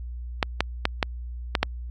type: clicks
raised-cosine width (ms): 0.3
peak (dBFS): -4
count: 6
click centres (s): 0.428 / 0.606 / 0.854 / 1.028 / 1.552 / 1.63
effects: added 60 Hz sine -32 dBFS peak until 1.9 s + AAC 32 kbps